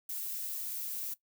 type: noise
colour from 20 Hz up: violet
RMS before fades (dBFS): -38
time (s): 0.09-1.14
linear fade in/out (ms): 5
effects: noise-tail reverb RT60 0.1 s tail -17 dB re dry